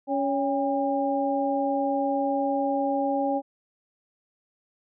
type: tone cluster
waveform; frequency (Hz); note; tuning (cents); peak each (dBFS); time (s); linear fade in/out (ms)
sine; 279.3 / 559 / 806; C#4 / C#5 / G5; +13 / +14 / +48; -27; 0.07-3.42; 50
effects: none